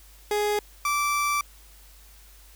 30% pulse tone pair in turn, 416.4 / 1165.6 Hz, G#4 / D6, +5 / -13 cents, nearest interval octave + tritone, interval 1782 cents, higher second, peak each -20 dBFS, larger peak neither, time 0.31-0.59 / 0.85-1.41 s, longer second, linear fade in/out 2 ms, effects added 50 Hz sine -50 dBFS peak until 2.55 s + white hiss -54 dBFS RMS until 2.55 s

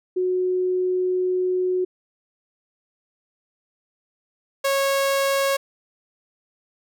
sine / sawtooth tone pair in turn, 366.7 / 549.4 Hz, F#4 / C#5, -15 / -16 cents, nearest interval perfect fifth, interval 699 cents, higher second, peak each -19 / -15 dBFS, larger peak second, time 0.16-1.85 / 4.64-5.57 s, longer first, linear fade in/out 10 ms, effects none

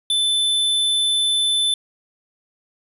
square tone, 3520 Hz, A7, in tune, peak -17 dBFS, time 0.1-1.74 s, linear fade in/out 2 ms, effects resampled to 32000 Hz

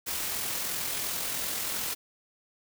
white noise with amplitude modulation, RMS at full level -31 dBFS, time 0.06-1.95 s, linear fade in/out 20 ms, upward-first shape sine, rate 42.9 Hz, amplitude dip 30%, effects none

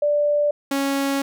sine / sawtooth tone pair in turn, 587.3 / 276.1 Hz, D5 / C#4, 0 / -7 cents, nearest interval octave + minor second, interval 1307 cents, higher first, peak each -16 dBFS, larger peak neither, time 0.02-0.51 / 0.71-1.22 s, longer second, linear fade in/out 5 ms, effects none

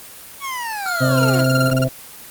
25% pulse linear sweep, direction down, 1131 to 295.8 Hz, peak -20 dBFS, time 0.4-1.45 s, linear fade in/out 50 ms
square tone with vibrato, 1396.9 Hz, F6, in tune, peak -22 dBFS, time 0.86-1.7 s, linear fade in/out 0 ms, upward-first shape sine, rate 2.2 Hz, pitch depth 16 cents each way
harmonic tone, 130.81 Hz, C3, in tune, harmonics 1 / 2 / 4 / 5, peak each -16 / -19 / -22 / -23 dBFS, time 1-1.89 s, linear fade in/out 20 ms
sawtooth tone bursts, 1396.9 Hz, F6, in tune, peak -17 dBFS, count 13, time 1.17-1.841 s, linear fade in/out 5 ms, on 23 ms, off 31 ms
effects white hiss -38 dBFS RMS until 2.3 s + Opus 24 kbps

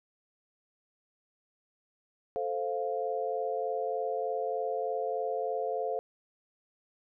sine chord, F major, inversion first, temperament equal, 440 / 523.3 / 698.5 Hz, A4 / C5 / F5, 0 / 0 / 0 cents, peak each -34 dBFS, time 2.36-5.99 s, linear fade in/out 0 ms, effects none

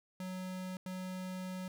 square tone bursts at uneven times, 185 Hz, F#3, in tune, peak -40 dBFS, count 2, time 0.2-0.77 / 0.86-1.68 s, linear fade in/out 2 ms, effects none

